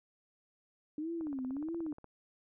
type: tone with vibrato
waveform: sine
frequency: 293.7 Hz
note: D4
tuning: in tune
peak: -35 dBFS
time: 0.98-1.93 s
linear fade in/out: 2 ms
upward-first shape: sine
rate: 1.6 Hz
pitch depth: 240 cents each way
type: click train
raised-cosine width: 1 ms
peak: -37 dBFS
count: 15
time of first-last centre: 1.21-2.043 s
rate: 16.8 Hz
effects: none